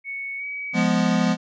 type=tone with pitch glide; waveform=sine; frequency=2217 to 2271 Hz; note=C#7 to C#7; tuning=0 to +41 cents; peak=-28 dBFS; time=0.04-0.88 s; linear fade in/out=50 ms; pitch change=+41 cents; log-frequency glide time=0.38-0.44 s
type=chord; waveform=square; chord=F diminished; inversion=none; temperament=equal; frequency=174.61 / 207.7 / 246.9 Hz; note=F3 / Ab3 / Cb4; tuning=0 / 0 / 0 cents; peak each=-23 dBFS; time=0.73-1.37 s; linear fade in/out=50 ms
effects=resampled to 16000 Hz